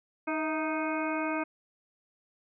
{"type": "harmonic tone with a mistuned harmonic", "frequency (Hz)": 311.1, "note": "D#4", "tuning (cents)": 0, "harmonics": [1, 2, 3, 4, 5, 7, 8], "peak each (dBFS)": [-32, -35, -37, -38, -39, -40, -41], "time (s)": [0.27, 1.44], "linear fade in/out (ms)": 10, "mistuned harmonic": 2, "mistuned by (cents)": 47, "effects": []}